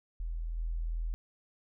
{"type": "tone with level steps", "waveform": "sine", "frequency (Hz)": 41.2, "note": "E1", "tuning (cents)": 0, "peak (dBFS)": [-33, -31], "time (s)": [0.2, 1.14], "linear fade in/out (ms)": 0, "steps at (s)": 0.57, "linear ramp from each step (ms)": 10, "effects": []}